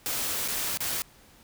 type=noise with dropouts; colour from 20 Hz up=white; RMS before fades=-30 dBFS; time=0.06-1.02 s; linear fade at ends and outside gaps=0 ms; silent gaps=0.478-0.484 / 0.773-0.805 s; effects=pink hiss -56 dBFS RMS until 1.43 s